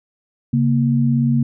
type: tone pair together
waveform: sine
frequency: 136.6 / 233.7 Hz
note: C#3 / A#3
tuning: -25 / +5 cents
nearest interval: major sixth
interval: 930 cents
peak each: -16 dBFS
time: 0.53-1.43 s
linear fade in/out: 5 ms
effects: none